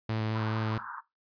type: tone with vibrato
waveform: sawtooth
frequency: 110 Hz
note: A2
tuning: in tune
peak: -25 dBFS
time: 0.09-0.78 s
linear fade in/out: 5 ms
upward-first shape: square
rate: 4.6 Hz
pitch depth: 11 cents each way
type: band-pass noise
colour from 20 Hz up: pink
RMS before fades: -41 dBFS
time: 0.34-1.01 s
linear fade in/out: 20 ms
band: 890 to 1600 Hz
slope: 96 dB/octave
effects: noise-tail reverb RT60 0.2 s tail -17 dB re dry + resampled to 11025 Hz